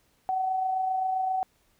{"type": "tone with amplitude modulation", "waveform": "sine", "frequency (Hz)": 754, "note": "F#5", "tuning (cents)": 32, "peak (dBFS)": -23, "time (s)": [0.29, 1.43], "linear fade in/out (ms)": 0, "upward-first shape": "sine", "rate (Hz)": 27.6, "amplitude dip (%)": 35, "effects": ["pink hiss -67 dBFS RMS until 1.79 s"]}